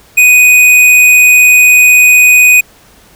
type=tone with hard clipping; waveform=triangle; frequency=2489 Hz; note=D#7; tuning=in tune; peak=-3 dBFS; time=0.17-2.61 s; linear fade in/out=10 ms; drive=17 dB; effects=pink hiss -42 dBFS RMS until 3.15 s